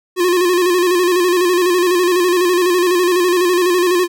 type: tone with vibrato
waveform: square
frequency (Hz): 357.5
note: F4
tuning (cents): +41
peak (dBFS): -12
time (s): 0.16-4.08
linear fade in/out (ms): 50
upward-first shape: square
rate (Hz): 12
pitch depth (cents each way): 48
effects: none